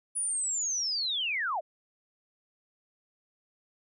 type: linear sweep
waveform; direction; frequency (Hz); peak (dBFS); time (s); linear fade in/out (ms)
sine; down; 9880 to 554.4; -28; 0.15-1.61; 20
effects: none